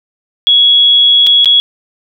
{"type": "tone with dropouts", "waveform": "sine", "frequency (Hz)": 3346, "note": "G#7", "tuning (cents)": 12, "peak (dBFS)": -4, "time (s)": [0.47, 1.6], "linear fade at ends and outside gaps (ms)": 0, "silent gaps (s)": [[1.266, 1.27], [1.446, 1.457]], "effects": []}